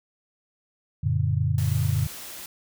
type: chord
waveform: sine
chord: Gb augmented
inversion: none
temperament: just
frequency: 92.5 / 115.62 / 144.53 Hz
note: Gb2 / Bb2 / D3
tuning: 0 / -14 / -27 cents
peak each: -25 dBFS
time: 1.03-2.07 s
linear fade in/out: 10 ms
type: noise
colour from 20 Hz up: white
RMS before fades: -39 dBFS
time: 1.58-2.46 s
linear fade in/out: 2 ms
effects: none